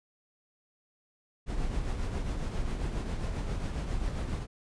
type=noise with tremolo; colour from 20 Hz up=brown; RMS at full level=-30 dBFS; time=1.46-4.47 s; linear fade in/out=50 ms; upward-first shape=triangle; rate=7.4 Hz; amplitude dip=50%; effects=resampled to 22050 Hz